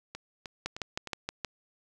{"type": "two click trains", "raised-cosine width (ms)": 0.2, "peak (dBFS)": [-22, -15], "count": [4, 6], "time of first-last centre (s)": [[0.15, 1.073], [0.66, 1.447]], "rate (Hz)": [3.25, 6.35], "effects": []}